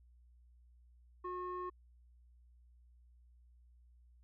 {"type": "tone with low-pass filter", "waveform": "square", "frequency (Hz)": 361.8, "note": "F#4", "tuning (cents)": -39, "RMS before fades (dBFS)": -42, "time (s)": [1.24, 1.7], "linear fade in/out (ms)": 10, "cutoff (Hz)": 1200, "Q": 4.7, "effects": ["added 60 Hz sine -61 dBFS peak until 4.23 s"]}